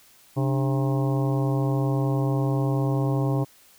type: harmonic tone with a mistuned harmonic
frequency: 134.2 Hz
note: C3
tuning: 44 cents sharp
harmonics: 1 / 2 / 3 / 4 / 5 / 6 / 7 / 8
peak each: -22 / -28 / -32 / -34 / -36 / -38 / -39 / -40 dBFS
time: 0.36-3.45 s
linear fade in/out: 20 ms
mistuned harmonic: 2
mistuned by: +150 cents
effects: white hiss -55 dBFS RMS until 3.78 s